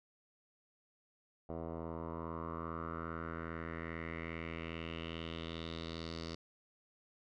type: tone with low-pass filter sweep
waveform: 10% pulse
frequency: 82.41 Hz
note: E2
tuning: in tune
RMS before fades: -43 dBFS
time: 1.49-6.35 s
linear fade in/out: 5 ms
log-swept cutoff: 750 to 4800 Hz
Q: 4.2
effects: none